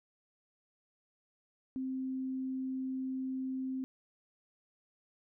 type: tone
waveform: sine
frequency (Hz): 261.6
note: C4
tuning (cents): 0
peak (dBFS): -34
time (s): 1.76-3.84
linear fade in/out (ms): 0
effects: none